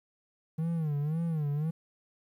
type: tone with vibrato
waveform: triangle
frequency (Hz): 155.56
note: D#3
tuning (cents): 0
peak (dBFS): -26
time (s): 0.58-1.71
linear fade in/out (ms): 10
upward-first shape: sine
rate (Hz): 1.9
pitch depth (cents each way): 140
effects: 11-bit